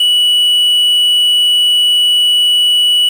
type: tone with quantisation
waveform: triangle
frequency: 2946 Hz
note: F#7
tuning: 8 cents flat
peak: -6 dBFS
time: 0-3.09 s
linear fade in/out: 5 ms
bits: 5
effects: none